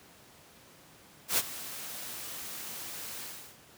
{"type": "noise with ADSR envelope", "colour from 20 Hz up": "white", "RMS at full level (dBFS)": -25, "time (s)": [1.28, 3.58], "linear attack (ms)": 96, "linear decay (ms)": 42, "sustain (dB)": -16, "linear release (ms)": 360, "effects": ["pink hiss -56 dBFS RMS until 3.77 s", "high-pass 100 Hz 12 dB/octave"]}